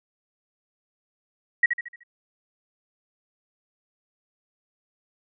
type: tone with echo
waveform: sine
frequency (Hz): 1910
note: A#6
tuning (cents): +42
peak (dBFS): -13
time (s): 1.63-1.66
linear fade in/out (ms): 5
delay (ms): 75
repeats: 5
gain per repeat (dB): -7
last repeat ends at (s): 2.035
effects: none